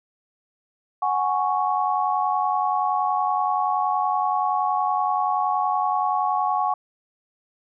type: chord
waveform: sine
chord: F# suspended second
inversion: none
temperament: equal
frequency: 740 / 830.6 / 1108.7 Hz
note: F#5 / G#5 / C#6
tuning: 0 / 0 / 0 cents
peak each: -24 dBFS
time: 1.02-6.74 s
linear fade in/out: 5 ms
effects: none